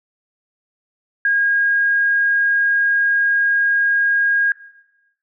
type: tone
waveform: sine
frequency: 1630 Hz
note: G#6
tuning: 33 cents flat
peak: -13 dBFS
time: 1.25-4.52 s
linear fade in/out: 2 ms
effects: noise-tail reverb RT60 1.0 s tail -18 dB re dry